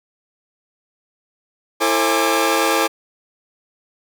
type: tone cluster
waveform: sawtooth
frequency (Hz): 331.1 / 444.9 / 534 / 822 / 1183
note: E4 / A4 / C5 / G#5 / D6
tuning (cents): +8 / +19 / +35 / -18 / +12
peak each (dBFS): -18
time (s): 1.8-2.88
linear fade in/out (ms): 20
effects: none